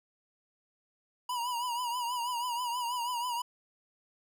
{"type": "tone with vibrato", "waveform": "square", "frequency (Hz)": 968, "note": "B5", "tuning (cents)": -35, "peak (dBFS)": -32, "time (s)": [1.29, 3.42], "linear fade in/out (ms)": 5, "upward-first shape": "triangle", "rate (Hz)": 6.2, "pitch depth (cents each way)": 84, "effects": []}